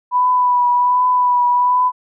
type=tone with vibrato; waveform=sine; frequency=987.8 Hz; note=B5; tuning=in tune; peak=-11 dBFS; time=0.11-1.92 s; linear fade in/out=50 ms; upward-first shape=triangle; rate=1.3 Hz; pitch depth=26 cents each way; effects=none